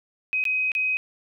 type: tone with dropouts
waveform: sine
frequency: 2522 Hz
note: D#7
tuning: 23 cents sharp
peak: -21 dBFS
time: 0.33-0.97 s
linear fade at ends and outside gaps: 0 ms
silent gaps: 0.44-0.453 / 0.718-0.751 s
effects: none